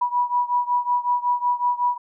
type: beating tone pair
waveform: sine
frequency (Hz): 974 / 979.4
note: B5 / B5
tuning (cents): -24 / -15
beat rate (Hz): 5.4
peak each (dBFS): -21 / -23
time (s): 0.01-1.98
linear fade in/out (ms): 10
effects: none